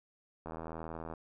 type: click train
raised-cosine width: 1 ms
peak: -28 dBFS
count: 56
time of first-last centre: 0.46-1.137 s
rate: 81.2 Hz
effects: none